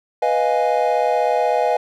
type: chord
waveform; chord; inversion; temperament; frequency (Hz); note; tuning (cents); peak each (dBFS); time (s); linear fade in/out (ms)
triangle; F half-diminished seventh; second; equal; 493.9 / 622.3 / 698.5 / 830.6; Cb5 / Eb5 / F5 / Ab5; 0 / 0 / 0 / 0; -19; 0.22-1.77; 5
effects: none